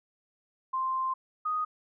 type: tone pair in turn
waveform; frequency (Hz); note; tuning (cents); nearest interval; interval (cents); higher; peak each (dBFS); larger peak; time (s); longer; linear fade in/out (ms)
sine; 1046.5 / 1244.5; C6 / D#6; 0 / 0; minor third; 300; second; -27; neither; 0.73-1.14 / 1.45-1.65; first; 10
effects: none